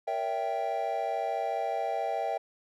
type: chord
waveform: triangle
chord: A# diminished seventh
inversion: none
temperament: equal with one note detuned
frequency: 466.2 / 565.4 / 659.3 / 784 Hz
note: A#4 / C#5 / E5 / G5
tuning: 0 / +34 / 0 / 0 cents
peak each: -36 / -35 / -31 / -30 dBFS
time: 0.07-2.38 s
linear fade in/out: 10 ms
effects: none